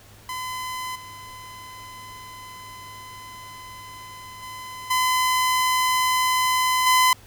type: tone with level steps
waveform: sawtooth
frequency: 1017 Hz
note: C6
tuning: 50 cents flat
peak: -25 / -35 / -31 / -15 / -11 dBFS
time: 0.29-7.13 s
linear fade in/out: 2 ms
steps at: 0.95 / 4.42 / 4.9 / 6.86 s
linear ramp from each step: 10 ms
effects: added 103 Hz sine -50 dBFS peak until 7.26 s + pink hiss -50 dBFS RMS until 7.26 s